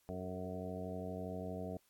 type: harmonic tone with a mistuned harmonic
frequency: 92.5 Hz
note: F#2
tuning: in tune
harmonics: 1 / 2 / 3 / 4 / 5 / 6 / 7 / 8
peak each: -47 / -45 / -49 / -53 / -47 / -53 / -47 / -53 dBFS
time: 0.09-1.77 s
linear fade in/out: 0 ms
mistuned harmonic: 5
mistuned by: -35 cents
effects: white hiss -74 dBFS RMS until 1.89 s + AAC 64 kbps